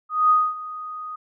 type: tone with ADSR envelope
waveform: sine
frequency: 1244.5 Hz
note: D#6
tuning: in tune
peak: -12 dBFS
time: 0.09-1.16 s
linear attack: 210 ms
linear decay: 240 ms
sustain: -18 dB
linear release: 9 ms
effects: none